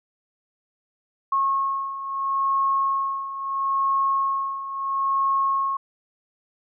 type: beating tone pair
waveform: sine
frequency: 1089 / 1089.75 Hz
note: C#6 / C#6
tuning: -31 / -30 cents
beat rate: 0.75 Hz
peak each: -27 / -22 dBFS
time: 1.32-5.77 s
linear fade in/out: 5 ms
effects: none